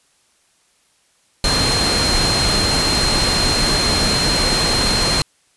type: tone in noise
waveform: sine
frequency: 4186 Hz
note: C8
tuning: in tune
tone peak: -18 dBFS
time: 1.44-5.22 s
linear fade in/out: 2 ms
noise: pink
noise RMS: -18 dBFS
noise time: 1.44-5.22 s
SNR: -3 dB
effects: white hiss -59 dBFS RMS until 5.56 s + resampled to 24000 Hz